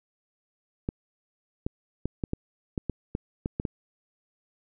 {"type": "clicks", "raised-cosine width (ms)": 3, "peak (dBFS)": -15, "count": 11, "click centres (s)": [0.889, 1.665, 2.056, 2.238, 2.334, 2.778, 2.897, 3.151, 3.459, 3.599, 3.652], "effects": []}